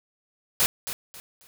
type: noise with echo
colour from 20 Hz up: white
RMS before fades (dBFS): -21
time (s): 0.6-0.66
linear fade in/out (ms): 0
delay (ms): 270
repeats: 3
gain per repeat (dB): -11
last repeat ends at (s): 1.47
effects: none